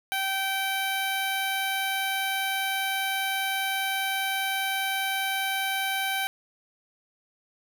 10% pulse tone with notch filter, 775 Hz, G5, 20 cents flat, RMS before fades -28 dBFS, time 0.12-6.27 s, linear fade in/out 0 ms, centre 5000 Hz, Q 1.8, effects none

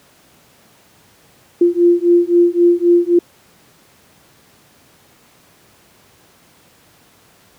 sine beating tone pair, 345.4 / 349.2 Hz, F4 / F4, -19 / 0 cents, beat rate 3.8 Hz, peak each -12 dBFS, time 1.61-3.19 s, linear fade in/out 5 ms, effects pink hiss -50 dBFS RMS until 7.58 s + high-pass 100 Hz 12 dB/octave

